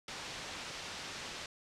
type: low-pass noise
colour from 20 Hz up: white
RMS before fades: -44 dBFS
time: 0.08-1.46 s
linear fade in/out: 2 ms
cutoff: 5000 Hz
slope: 12 dB/octave
effects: low-pass 8000 Hz 12 dB/octave